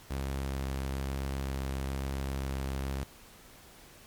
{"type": "tone with vibrato", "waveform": "sawtooth", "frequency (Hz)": 67.4, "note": "C#2", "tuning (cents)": -48, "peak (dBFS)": -28, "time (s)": [0.1, 3.04], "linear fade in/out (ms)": 10, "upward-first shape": "sine", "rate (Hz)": 1.1, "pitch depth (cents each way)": 10, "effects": ["pink hiss -54 dBFS RMS until 4.06 s", "MP3 96 kbps"]}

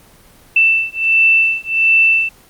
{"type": "beating tone pair", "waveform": "sine", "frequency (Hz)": [2663, 2664.4], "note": ["E7", "E7"], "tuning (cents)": [17, 18], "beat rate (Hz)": 1.4, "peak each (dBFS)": -13, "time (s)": [0.56, 2.29], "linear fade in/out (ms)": 5, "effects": ["pink hiss -46 dBFS RMS until 2.49 s", "Opus 24 kbps"]}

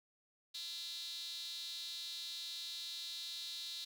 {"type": "tone with high-pass filter", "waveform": "sawtooth", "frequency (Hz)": 340.1, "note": "F4", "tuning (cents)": -46, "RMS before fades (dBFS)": -45, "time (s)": [0.54, 3.85], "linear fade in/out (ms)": 10, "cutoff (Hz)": 3900, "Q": 7.7, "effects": []}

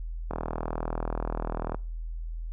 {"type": "click train", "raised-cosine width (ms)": 1, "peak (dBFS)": -17, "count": 59, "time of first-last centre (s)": [0.31, 1.746], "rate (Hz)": 40.4, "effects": ["noise-tail reverb RT60 0.4 s tail -24 dB re dry", "added 41 Hz sine -32 dBFS peak until 2.52 s"]}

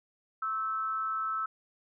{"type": "tone with amplitude modulation", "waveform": "sine", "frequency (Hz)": 1311, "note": "E6", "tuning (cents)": -10, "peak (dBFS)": -27, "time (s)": [0.42, 1.46], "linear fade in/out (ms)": 5, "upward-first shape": "sine", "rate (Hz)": 219, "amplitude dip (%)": 55, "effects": []}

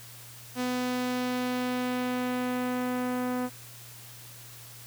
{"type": "tone with low-pass filter sweep", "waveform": "sawtooth", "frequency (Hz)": 250, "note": "B3", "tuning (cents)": 21, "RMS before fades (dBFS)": -30, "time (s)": [0.55, 3.5], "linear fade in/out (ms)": 50, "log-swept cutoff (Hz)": [7600, 1500], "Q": 0.84, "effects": ["added 119 Hz sine -50 dBFS peak until 4.86 s", "white hiss -48 dBFS RMS until 4.86 s"]}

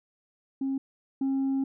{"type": "tone pair in turn", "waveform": "sine", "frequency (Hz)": [270, 270], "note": ["C#4", "C#4"], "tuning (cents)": [-45, -45], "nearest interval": "unison", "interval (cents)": 0, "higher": "neither", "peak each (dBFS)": [-25, -22], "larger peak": "second", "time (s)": [[0.61, 0.78], [1.21, 1.64]], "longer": "second", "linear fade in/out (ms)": 5, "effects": ["tanh soft clip ceiling -23 dBFS"]}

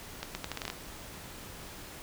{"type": "accelerating click train", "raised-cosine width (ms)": 0.2, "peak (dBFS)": -17, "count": 9, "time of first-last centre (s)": [0.23, 0.701], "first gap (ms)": 120, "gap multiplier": 0.78, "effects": ["pink hiss -46 dBFS RMS until 2.02 s"]}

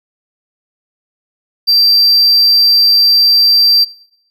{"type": "tone", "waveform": "triangle", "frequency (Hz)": 4699, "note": "D8", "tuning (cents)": 0, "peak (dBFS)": -5, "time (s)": [1.67, 3.85], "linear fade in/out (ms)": 20, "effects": ["noise-tail reverb RT60 0.7 s tail -20 dB re dry"]}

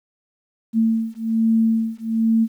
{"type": "beating tone pair", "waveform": "sine", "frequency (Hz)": [224.2, 225.4], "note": ["A3", "A3"], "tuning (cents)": [33, 42], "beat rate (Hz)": 1.2, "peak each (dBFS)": -19, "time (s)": [0.73, 2.48], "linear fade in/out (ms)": 50, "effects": ["9-bit"]}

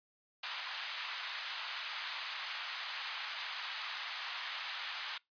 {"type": "band-pass noise", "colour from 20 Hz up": "white", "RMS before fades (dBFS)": -42, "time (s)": [0.43, 5.18], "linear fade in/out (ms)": 5, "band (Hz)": [890, 4100], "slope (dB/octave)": 24, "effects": ["noise-tail reverb RT60 0.2 s tail -25 dB re dry", "resampled to 11025 Hz"]}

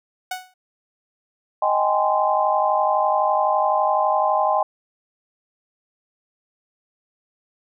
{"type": "tone with exponential decay", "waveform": "sawtooth", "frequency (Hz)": 740, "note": "F#5", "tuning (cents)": 0, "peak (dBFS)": -19, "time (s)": [0.31, 0.54], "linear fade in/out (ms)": 5, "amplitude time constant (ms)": 50}
{"type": "chord", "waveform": "sine", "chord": "Ab major seventh", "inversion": "second", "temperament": "just", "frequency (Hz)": [623, 778.7, 830.6, 1038.3], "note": ["Eb5", "G5", "Ab5", "C6"], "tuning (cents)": [2, -12, 0, -14], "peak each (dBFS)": -22, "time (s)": [1.62, 4.63], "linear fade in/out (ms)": 5}
{"effects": []}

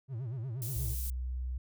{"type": "tone with vibrato", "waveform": "triangle", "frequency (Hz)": 122.2, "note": "B2", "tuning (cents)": -18, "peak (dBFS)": -33, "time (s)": [0.08, 0.96], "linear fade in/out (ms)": 50, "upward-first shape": "sine", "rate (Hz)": 8.4, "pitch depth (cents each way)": 200}
{"type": "high-pass noise", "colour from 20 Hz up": "pink", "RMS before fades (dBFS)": -41, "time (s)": [0.62, 1.1], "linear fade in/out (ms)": 0, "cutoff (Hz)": 12000, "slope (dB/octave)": 12}
{"type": "tone with pitch glide", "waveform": "sine", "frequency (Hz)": [62.4, 62.91], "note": ["B1", "B1"], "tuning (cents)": [19, 33], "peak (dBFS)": -33, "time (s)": [0.76, 1.58], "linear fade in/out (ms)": 5, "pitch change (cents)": 14, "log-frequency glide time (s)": [0.87, 1.36]}
{"effects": []}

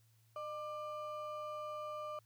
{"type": "ring-modulated tone", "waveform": "triangle", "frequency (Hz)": 897, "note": "A5", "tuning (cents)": 33, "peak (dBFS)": -36, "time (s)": [0.36, 2.19], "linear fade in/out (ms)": 2, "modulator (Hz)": 290, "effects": ["added 112 Hz sine -67 dBFS peak until 2.25 s", "white hiss -75 dBFS RMS until 2.25 s"]}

